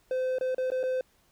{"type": "tone with dropouts", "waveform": "triangle", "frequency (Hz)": 514, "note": "C5", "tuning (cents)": -31, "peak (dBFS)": -24, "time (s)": [0.11, 1.01], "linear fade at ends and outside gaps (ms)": 2, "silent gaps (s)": [[0.385, 0.41], [0.547, 0.581], [0.703, 0.718], [0.831, 0.836]], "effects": ["pink hiss -66 dBFS RMS until 1.31 s"]}